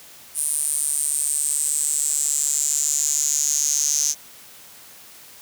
sawtooth tone with high-pass filter sweep, 146.8 Hz, D3, in tune, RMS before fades -22 dBFS, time 0.34-4.15 s, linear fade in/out 50 ms, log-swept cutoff 9500 to 6200 Hz, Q 8.9, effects white hiss -45 dBFS RMS until 5.41 s + high-pass 60 Hz 12 dB/octave

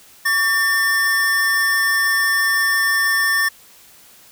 square tone pair together, 1132 / 1797 Hz, C#6 / A6, +36 / +36 cents, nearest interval minor sixth, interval 800 cents, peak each -26 / -16 dBFS, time 0.25-3.49 s, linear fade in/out 10 ms, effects white hiss -47 dBFS RMS until 4.31 s

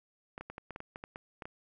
clicks, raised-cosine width 0.5 ms, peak -27 dBFS, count 12, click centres 0.379 / 0.41 / 0.5 / 0.581 / 0.707 / 0.761 / 0.804 / 0.959 / 1.039 / 1.159 / 1.422 / 1.455 s, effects none

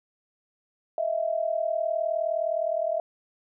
sine tone pair together, 633.4 / 673 Hz, D#5 / E5, +31 / +36 cents, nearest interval minor second, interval 105 cents, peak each -27 dBFS, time 0.98-3 s, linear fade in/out 2 ms, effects none

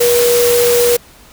sine tone in noise, 480.4 Hz, B4, 48 cents flat, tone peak -9 dBFS, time 0-0.97 s, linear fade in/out 10 ms, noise white, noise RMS -17 dBFS, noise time 0-0.97 s, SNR +5 dB, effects pink hiss -42 dBFS RMS until 1.32 s

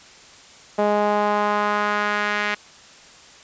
sawtooth tone with band-pass filter sweep, 207.7 Hz, G#3, in tune, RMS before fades -21 dBFS, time 0.78-2.55 s, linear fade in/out 10 ms, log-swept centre 650 to 2000 Hz, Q 1.8, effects white hiss -46 dBFS RMS until 3.43 s + resampled to 16000 Hz

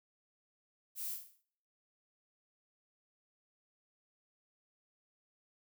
violet noise with echo, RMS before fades -41 dBFS, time 0.95-1.18 s, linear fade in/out 50 ms, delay 43 ms, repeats 6, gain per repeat -6 dB, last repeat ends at 1.438 s, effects noise-tail reverb RT60 0.7 s tail -26 dB re dry

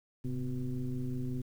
sine tone with frequency modulation, 132.7 Hz, C3, 25 cents sharp, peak -32 dBFS, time 0.24-1.42 s, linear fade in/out 10 ms, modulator 120 Hz, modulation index 1.3, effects 10-bit

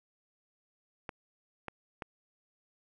clicks, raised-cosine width 0.5 ms, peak -23 dBFS, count 3, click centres 1.092 / 1.683 / 2.022 s, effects none

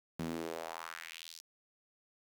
sawtooth tone with high-pass filter sweep, 82.2 Hz, E2, 4 cents flat, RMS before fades -43 dBFS, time 0.19-1.41 s, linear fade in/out 5 ms, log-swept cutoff 180 to 5400 Hz, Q 2.4, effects 10-bit

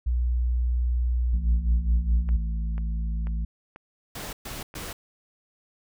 sine tone, 60.7 Hz, B1, 29 cents flat, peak -21 dBFS, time 0.06-2.37 s, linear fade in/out 10 ms
harmonic tone, 55.9 Hz, A1, 28 cents sharp, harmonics 1 / 3 / 4, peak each -25 / -37 / -45 dBFS, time 1.33-3.45 s, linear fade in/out 5 ms
click train, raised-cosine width 0.5 ms, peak -28 dBFS, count 6, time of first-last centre 2.29-4.741 s, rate 2.04 Hz
pink noise bursts, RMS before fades -36 dBFS, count 3, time 4.15-4.93 s, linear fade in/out 5 ms, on 180 ms, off 120 ms
effects none

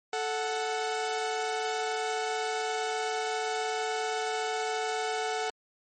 sawtooth tone pair together, 438.5 / 740 Hz, A4 / F#5, -6 / 0 cents, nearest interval major sixth, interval 906 cents, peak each -28 dBFS, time 0.13-5.5 s, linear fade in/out 2 ms, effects MP3 32 kbps

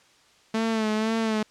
sawtooth tone with vibrato, 220 Hz, A3, in tune, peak -19 dBFS, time 0.54-1.43 s, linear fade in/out 5 ms, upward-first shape sine, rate 2 Hz, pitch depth 46 cents each way, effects white hiss -58 dBFS RMS until 1.5 s + low-pass 6000 Hz 12 dB/octave

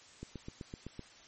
click train, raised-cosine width 3 ms, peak -29 dBFS, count 7, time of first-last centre 0.23-0.993 s, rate 7.86 Hz, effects white hiss -57 dBFS RMS until 1.27 s + MP3 32 kbps

